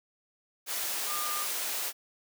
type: tone in noise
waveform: sine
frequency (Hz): 1207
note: D6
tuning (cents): +47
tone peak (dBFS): -35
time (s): 1.06-1.47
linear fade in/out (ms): 50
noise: white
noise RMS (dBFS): -33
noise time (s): 0.66-1.93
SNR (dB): -5
effects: high-pass 400 Hz 12 dB/octave